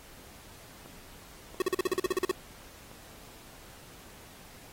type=click train; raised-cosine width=1 ms; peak=-34 dBFS; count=4; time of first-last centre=0.86-2.915 s; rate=1.46 Hz
type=tone bursts; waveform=square; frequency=370 Hz; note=F#4; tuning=in tune; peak=-25 dBFS; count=12; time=1.6-2.313 s; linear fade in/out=2 ms; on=20 ms; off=43 ms
effects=pink hiss -52 dBFS RMS until 4.72 s + AAC 48 kbps